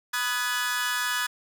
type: chord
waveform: sawtooth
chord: G# minor seventh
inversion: first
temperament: equal with one note detuned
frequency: 987.8 / 1244.5 / 1480 / 1700 Hz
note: B5 / D#6 / F#6 / G#6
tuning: 0 / 0 / 0 / +40 cents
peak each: -30 / -29 / -28 / -25 dBFS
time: 0.13-1.27 s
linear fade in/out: 10 ms
effects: none